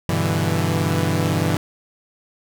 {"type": "chord", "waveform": "sawtooth", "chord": "E minor seventh", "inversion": "first", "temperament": "equal", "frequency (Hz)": [98, 123.47, 146.83, 164.81], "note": ["G2", "B2", "D3", "E3"], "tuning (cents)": [0, 0, 0, 0], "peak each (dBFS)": [-19, -22, -21, -18], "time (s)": [0.09, 1.57], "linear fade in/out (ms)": 0, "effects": []}